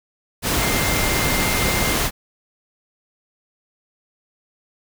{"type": "tone in noise", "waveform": "sine", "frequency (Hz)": 2100, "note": "C7", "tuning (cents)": 6, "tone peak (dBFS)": -26, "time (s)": [0.58, 1.97], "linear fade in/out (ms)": 50, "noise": "pink", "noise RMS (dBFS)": -20, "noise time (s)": [0.42, 2.11], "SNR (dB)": -9, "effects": []}